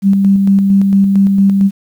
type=tone with tremolo; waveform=sine; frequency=196.5 Hz; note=G3; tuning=4 cents sharp; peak=-5 dBFS; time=0.02-1.71 s; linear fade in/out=50 ms; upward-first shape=square; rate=4.4 Hz; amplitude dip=30%; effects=7-bit